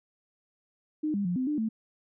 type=tone with pitch steps; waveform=sine; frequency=306.2 / 201.6 / 177 / 257.4 / 298.7 / 221.2 Hz; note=D#4 / G3 / F3 / C4 / D4 / A3; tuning=-28 / +49 / +23 / -28 / +29 / +9 cents; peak=-26 dBFS; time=1.03-1.69 s; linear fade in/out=10 ms; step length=110 ms; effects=none